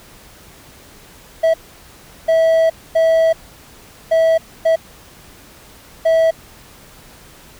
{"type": "tone bursts at uneven times", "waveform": "triangle", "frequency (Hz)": 651, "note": "E5", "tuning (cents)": -22, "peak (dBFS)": -8, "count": 6, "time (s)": [[1.43, 1.54], [2.28, 2.7], [2.95, 3.33], [4.11, 4.38], [4.65, 4.76], [6.05, 6.31]], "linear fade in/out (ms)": 10, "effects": ["pink hiss -43 dBFS RMS until 7.59 s"]}